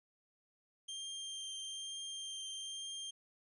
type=tone with vibrato; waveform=sawtooth; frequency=3175 Hz; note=G7; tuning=21 cents sharp; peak=-39 dBFS; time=0.88-3.11 s; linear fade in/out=10 ms; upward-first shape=triangle; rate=1.1 Hz; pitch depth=11 cents each way; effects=resampled to 24000 Hz